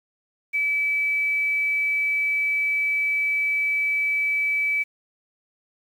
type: tone with quantisation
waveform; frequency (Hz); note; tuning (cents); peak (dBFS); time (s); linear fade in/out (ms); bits
sine; 2300; D7; -37; -20; 0.53-4.84; 20; 8
effects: none